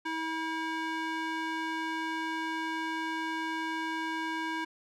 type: tone with band-pass filter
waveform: square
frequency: 322.1 Hz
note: E4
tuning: 40 cents flat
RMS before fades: -34 dBFS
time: 0.05-4.65 s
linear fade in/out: 10 ms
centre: 1500 Hz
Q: 1
effects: none